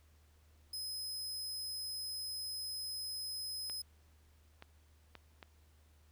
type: tone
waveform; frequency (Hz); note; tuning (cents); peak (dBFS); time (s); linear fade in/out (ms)
sawtooth; 5080; D#8; +35; -37; 0.73-3.82; 5
type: clicks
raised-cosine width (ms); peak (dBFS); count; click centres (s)
0.3; -33; 4; 3.698 / 4.624 / 5.153 / 5.428
effects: added 76 Hz sine -63 dBFS peak until 6.11 s + pink hiss -72 dBFS RMS until 6.11 s